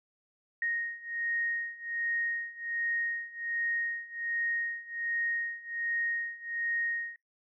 sine beating tone pair, 1864.7 / 1866 Hz, A#6 / A#6, 0 / +1 cents, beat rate 1.3 Hz, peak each -35 / -33 dBFS, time 0.62-7.16 s, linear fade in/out 2 ms, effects noise-tail reverb RT60 0.2 s tail -25 dB re dry

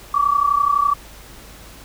sine tone pair together, 1134 / 1165.9 Hz, C#6 / D6, +39 / -13 cents, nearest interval unison, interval 48 cents, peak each -17 dBFS, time 0.14-0.94 s, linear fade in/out 5 ms, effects added 50 Hz sine -43 dBFS peak until 1.84 s + pink hiss -42 dBFS RMS until 1.84 s

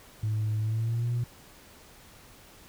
sine tone with pitch glide, 107.8 to 120.3 Hz, A2 to B2, -35 to -45 cents, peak -24 dBFS, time 0.23-1.24 s, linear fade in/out 5 ms, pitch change +190 cents, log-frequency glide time 0.61-1.11 s, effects tanh soft clip ceiling -23 dBFS + pink hiss -53 dBFS RMS until 2.68 s

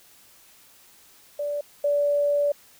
sine tone pair in turn, 582 / 578.3 Hz, D5 / D5, -16 / -27 cents, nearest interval unison, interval 11 cents, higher first, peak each -25 / -19 dBFS, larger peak second, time 1.39-1.61 / 1.84-2.52 s, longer second, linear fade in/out 5 ms, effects white hiss -54 dBFS RMS until 2.79 s

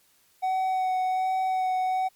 triangle tone with vibrato, 749 Hz, F#5, 21 cents sharp, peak -21 dBFS, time 0.42-2.09 s, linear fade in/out 20 ms, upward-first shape sine, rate 1.3 Hz, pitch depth 13 cents each way, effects white hiss -63 dBFS RMS until 2.15 s + MP3 96 kbps

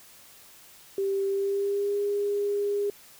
sine tone with pitch glide, 392 to 407.2 Hz, G4 to G#4, 0 to -34 cents, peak -24 dBFS, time 0.98-2.9 s, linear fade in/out 2 ms, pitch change +66 cents, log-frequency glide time 1.27-1.98 s, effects white hiss -52 dBFS RMS until 3.19 s

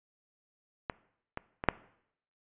clicks, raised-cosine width 0.5 ms, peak -17 / -20 / -20 / -6 dBFS, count 4, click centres 0.898 / 1.374 / 1.639 / 1.687 s, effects noise-tail reverb RT60 0.7 s tail -20 dB re dry + resampled to 8000 Hz

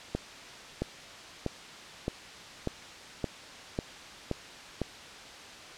accelerating click train, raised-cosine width 2 ms, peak -16 dBFS, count 9, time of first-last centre 0.15-4.817 s, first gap 670 ms, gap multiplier 0.96, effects white hiss -46 dBFS RMS until 5.77 s + low-pass 5000 Hz 12 dB/octave

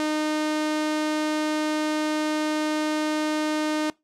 sawtooth tone, 306.5 Hz, D#4, 26 cents flat, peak -19 dBFS, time 0-3.9 s, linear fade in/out 0 ms, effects noise-tail reverb RT60 0.2 s tail -22 dB re dry + low-pass 8000 Hz 12 dB/octave

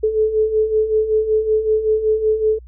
sine beating tone pair, 430.2 / 435.5 Hz, A4 / A4, -39 / -18 cents, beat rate 5.3 Hz, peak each -21 / -15 dBFS, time 0.03-2.59 s, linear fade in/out 10 ms, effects added 60 Hz sine -37 dBFS peak until 2.67 s

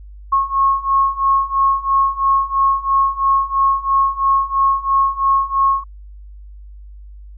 sine beating tone pair, 1089 / 1092 Hz, C#6 / C#6, -31 / -26 cents, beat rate 3 Hz, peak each -17 / -15 dBFS, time 0.32-5.84 s, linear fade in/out 10 ms, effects added 50 Hz sine -34 dBFS peak until 7.37 s

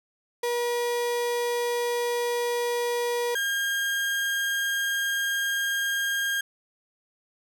35% pulse tone pair in turn, 480 / 1614.5 Hz, B4 / G#6, -49 / -49 cents, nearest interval octave + major sixth, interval 2100 cents, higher second, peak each -23 dBFS, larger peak neither, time 0.43-3.35 / 3.35-6.41 s, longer second, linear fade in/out 5 ms, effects none

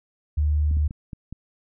sine tone, 74.9 Hz, D2, 35 cents sharp, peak -18 dBFS, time 0.37-0.88 s, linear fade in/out 10 ms
clicks, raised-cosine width 5 ms, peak -22 dBFS, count 5, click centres 0.712 / 0.77 / 0.909 / 1.132 / 1.326 s
effects none

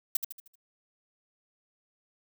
violet noise with echo, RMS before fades -25 dBFS, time 0.15-0.17 s, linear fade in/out 5 ms, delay 77 ms, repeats 5, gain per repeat -7 dB, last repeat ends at 0.555 s, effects none

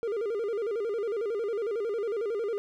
triangle tone with vibrato, 433.5 Hz, A4, 26 cents flat, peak -26 dBFS, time 0.03-2.58 s, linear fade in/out 0 ms, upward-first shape square, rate 11 Hz, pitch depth 120 cents each way, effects none

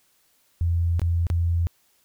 sine tone with dropouts, 85 Hz, F2, 46 cents flat, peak -19 dBFS, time 0.61-1.67 s, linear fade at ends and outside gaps 0 ms, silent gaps 0.995-1.017 / 1.268-1.301 s, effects white hiss -64 dBFS RMS until 2.04 s

